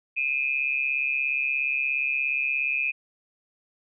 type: tone pair together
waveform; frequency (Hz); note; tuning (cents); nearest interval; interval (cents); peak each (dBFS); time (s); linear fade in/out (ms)
sine; 2433 / 2570; D#7 / E7; -39 / -45; minor second; 94; -26; 0.16-2.92; 20
effects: none

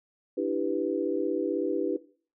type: chord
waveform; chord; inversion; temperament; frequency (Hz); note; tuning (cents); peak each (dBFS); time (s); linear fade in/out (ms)
sine; E minor seventh; third; equal; 293.7 / 329.6 / 392 / 493.9; D4 / E4 / G4 / B4; 0 / 0 / 0 / 0; -31; 0.37-1.97; 10
effects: noise-tail reverb RT60 0.4 s tail -17 dB re dry

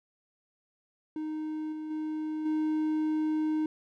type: tone with level steps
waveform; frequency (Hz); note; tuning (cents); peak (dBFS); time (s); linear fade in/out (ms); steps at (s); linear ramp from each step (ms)
triangle; 310; D#4; -6; -30 / -33 / -29 / -24; 1.16-3.66; 2; 1.72 / 1.9 / 2.45; 10
effects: none

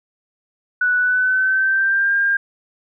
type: tone with pitch glide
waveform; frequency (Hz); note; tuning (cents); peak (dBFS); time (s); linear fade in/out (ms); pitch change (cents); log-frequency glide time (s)
sine; 1480 to 1604.7; F#6 to G6; 0 to +40; -14; 0.81-2.37; 5; +140; 0.98-2.14
effects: none

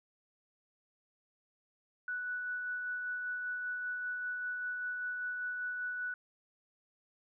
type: tone with tremolo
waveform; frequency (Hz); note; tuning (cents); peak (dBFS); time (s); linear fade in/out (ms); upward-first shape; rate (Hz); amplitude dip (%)
sine; 1480; F#6; 0; -34; 2.08-6.14; 2; sine; 5.1; 25
effects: none

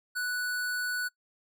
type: tone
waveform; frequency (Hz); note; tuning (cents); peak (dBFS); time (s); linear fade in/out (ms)
square; 1480; F#6; 0; -30; 0.15-1.09; 20
effects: noise-tail reverb RT60 0.1 s tail -22 dB re dry

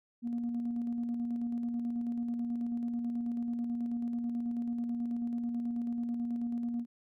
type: tone with tremolo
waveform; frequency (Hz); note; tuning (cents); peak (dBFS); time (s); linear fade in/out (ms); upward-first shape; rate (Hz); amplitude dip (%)
sine; 237.2; A#3; +30; -29; 0.22-6.86; 50; square; 9.2; 30
effects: tanh soft clip ceiling -28 dBFS

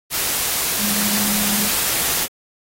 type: tone in noise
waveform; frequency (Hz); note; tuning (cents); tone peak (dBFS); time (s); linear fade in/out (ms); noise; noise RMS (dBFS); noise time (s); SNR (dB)
sine; 207.7; G#3; 0; -23; 0.78-1.7; 50; white; -20; 0.1-2.28; -6
effects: AAC 48 kbps

